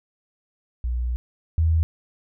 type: tone pair in turn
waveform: sine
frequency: 60.6 / 81.05 Hz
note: B1 / E2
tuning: -32 / -29 cents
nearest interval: perfect fourth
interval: 503 cents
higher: second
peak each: -22 / -16 dBFS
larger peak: second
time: 0.84-1.16 / 1.58-1.83 s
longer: first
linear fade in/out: 0 ms
effects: none